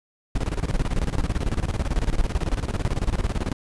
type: noise with tremolo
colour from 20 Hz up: brown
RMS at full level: -21 dBFS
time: 0.35-3.53 s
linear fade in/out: 5 ms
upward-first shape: square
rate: 18 Hz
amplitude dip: 80%
effects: resampled to 24000 Hz